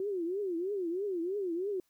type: tone with vibrato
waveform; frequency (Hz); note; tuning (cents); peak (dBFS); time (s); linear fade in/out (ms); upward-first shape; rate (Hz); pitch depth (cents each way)
sine; 370; F#4; 0; -31; 0-1.8; 2; triangle; 3.1; 230
effects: white hiss -75 dBFS RMS until 1.89 s